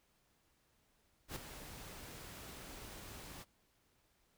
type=noise with ADSR envelope; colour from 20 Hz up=pink; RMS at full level=-42 dBFS; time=1.28-3.45 s; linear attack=80 ms; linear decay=6 ms; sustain=-9 dB; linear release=35 ms; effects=pink hiss -75 dBFS RMS until 4.37 s